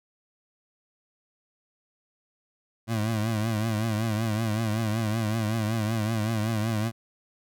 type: tone with vibrato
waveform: 25% pulse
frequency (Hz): 110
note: A2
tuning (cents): 0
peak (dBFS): -21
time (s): 2.87-6.92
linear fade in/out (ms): 50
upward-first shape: triangle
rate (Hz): 5.3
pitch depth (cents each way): 100
effects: none